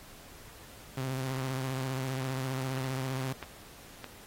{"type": "tone with vibrato", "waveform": "sawtooth", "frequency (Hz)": 131.5, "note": "C3", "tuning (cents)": 9, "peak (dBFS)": -28, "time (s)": [0.97, 3.33], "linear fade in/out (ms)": 5, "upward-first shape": "triangle", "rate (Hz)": 15, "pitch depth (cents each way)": 51}
{"type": "clicks", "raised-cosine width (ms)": 0.3, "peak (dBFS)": -24, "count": 4, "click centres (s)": [2.775, 2.843, 3.427, 4.043]}
{"effects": ["pink hiss -52 dBFS RMS until 4.26 s", "AAC 48 kbps"]}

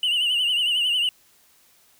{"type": "tone with vibrato", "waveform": "triangle", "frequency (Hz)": 2910, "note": "F#7", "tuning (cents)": -29, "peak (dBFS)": -17, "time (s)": [0.03, 1.09], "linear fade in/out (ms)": 2, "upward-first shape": "triangle", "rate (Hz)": 11, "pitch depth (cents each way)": 98, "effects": ["tanh soft clip ceiling -13 dBFS", "white hiss -58 dBFS RMS until 1.99 s"]}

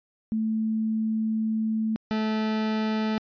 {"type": "tone pair in turn", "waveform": ["sine", "40% pulse"], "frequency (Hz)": [220, 217.6], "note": ["A3", "A3"], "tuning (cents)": [0, -19], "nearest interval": "unison", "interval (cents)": 19, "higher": "first", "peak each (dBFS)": -23, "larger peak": "neither", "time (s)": [[0.32, 1.96], [2.11, 3.18]], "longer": "first", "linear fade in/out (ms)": 0, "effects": ["resampled to 11025 Hz"]}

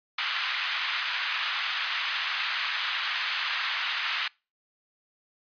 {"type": "band-pass noise", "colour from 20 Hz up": "white", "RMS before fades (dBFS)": -30, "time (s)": [0.18, 4.28], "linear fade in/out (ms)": 5, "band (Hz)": [1100, 3600], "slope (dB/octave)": 24, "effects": ["noise-tail reverb RT60 0.3 s tail -26 dB re dry", "resampled to 11025 Hz"]}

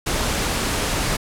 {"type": "noise", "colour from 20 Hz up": "pink", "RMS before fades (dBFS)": -22, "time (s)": [0.06, 1.17], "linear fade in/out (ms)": 10, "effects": ["low-pass 11000 Hz 12 dB/octave"]}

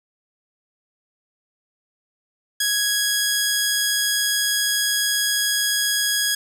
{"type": "tone", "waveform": "10% pulse", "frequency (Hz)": 1661.2, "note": "G#6", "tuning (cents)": 0, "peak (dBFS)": -10, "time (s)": [2.6, 6.35], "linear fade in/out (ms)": 5, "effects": []}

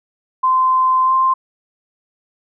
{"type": "tone with pitch glide", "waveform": "sine", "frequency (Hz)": [1035, 1048.2], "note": ["C6", "C6"], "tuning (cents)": [-19, 3], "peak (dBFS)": -11, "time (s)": [0.43, 1.34], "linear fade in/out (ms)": 10, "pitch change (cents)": 22, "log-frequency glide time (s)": [1.04, 1.12], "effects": []}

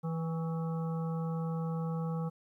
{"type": "harmonic tone with a mistuned harmonic", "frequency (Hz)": 163.7, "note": "E3", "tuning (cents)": -12, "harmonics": [1, 3, 5, 7, 8], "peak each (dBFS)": [-32, -42, -46, -49, -50], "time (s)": [0.03, 2.3], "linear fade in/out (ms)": 20, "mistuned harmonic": 7, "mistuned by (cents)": -40, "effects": ["12-bit"]}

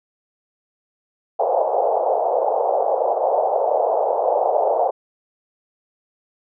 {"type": "band-pass noise", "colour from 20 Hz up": "white", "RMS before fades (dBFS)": -19, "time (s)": [1.39, 4.91], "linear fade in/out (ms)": 10, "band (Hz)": [470, 800], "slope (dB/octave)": 48, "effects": []}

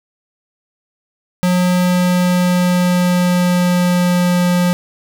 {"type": "tone with pitch glide", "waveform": "square", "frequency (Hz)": [180, 177.62], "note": ["F#3", "F3"], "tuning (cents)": [-47, 30], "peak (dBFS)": -12, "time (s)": [1.43, 4.73], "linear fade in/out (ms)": 0, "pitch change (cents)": -23, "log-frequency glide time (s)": [1.74, 4.47], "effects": []}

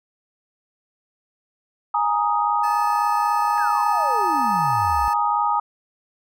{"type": "chord", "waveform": "sine", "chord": "Ab suspended second", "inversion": "none", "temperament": "just", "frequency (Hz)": [830.6, 934.4, 1245.9], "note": ["Ab5", "Bb5", "Eb6"], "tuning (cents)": [0, 4, 2], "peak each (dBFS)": -22, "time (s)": [1.94, 5.6], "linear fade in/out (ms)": 5}
{"type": "tone with pitch glide", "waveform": "25% pulse", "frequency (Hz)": [867, 872.5], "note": ["A5", "A5"], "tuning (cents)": [-26, -15], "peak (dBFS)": -27, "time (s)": [2.63, 5.14], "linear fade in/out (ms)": 10, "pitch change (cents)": 11, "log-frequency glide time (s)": [3.98, 4.58]}
{"type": "exponential sweep", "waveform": "sine", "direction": "down", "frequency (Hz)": [1728, 56], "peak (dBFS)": -27, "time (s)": [3.58, 5.08], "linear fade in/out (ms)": 0}
{"effects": []}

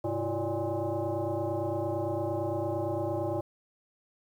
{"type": "tone with frequency modulation", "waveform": "sine", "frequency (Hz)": 129.9, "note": "C3", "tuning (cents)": -12, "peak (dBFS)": -28, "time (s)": [0.04, 3.41], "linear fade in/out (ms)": 5, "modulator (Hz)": 231, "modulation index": 2.9, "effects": ["10-bit"]}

